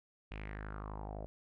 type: tone with low-pass filter sweep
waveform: sawtooth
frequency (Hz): 51.91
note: G#1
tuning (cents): 0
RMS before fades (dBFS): -44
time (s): 0.31-1.26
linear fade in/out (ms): 0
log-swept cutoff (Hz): 2700 to 600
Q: 4.5
effects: none